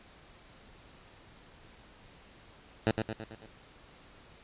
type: tone with echo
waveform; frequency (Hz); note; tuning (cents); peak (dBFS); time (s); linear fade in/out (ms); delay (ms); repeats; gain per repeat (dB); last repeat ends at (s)
10% pulse; 110; A2; 0; -16; 2.87-2.91; 0; 110; 5; -5; 3.46
effects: pink hiss -56 dBFS RMS until 4.43 s + resampled to 8000 Hz